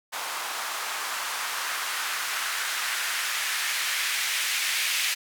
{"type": "noise with band-pass filter sweep", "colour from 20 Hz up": "blue", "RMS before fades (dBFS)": -29, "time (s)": [0.12, 5.15], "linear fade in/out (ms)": 20, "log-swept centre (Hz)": [940, 2300], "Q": 1.5, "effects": []}